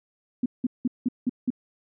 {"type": "tone bursts", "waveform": "sine", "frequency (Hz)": 248.3, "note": "B3", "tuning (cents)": 9, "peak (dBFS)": -20, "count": 6, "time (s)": [0.43, 1.504], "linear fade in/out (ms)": 5, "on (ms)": 29, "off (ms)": 180, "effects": []}